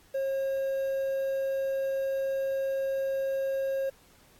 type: tone with quantisation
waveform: triangle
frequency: 540 Hz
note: C#5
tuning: 45 cents flat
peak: -25 dBFS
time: 0.14-3.9 s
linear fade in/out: 10 ms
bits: 9
effects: pink hiss -60 dBFS RMS until 4.39 s + AAC 64 kbps